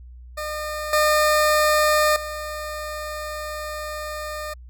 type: tone with level steps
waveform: 20% pulse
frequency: 607 Hz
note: D#5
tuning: 43 cents flat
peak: -22 / -11 / -24 dBFS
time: 0.37-4.54 s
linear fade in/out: 10 ms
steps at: 0.93 / 2.16 s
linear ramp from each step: 2 ms
effects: added 61 Hz sine -39 dBFS peak until 4.69 s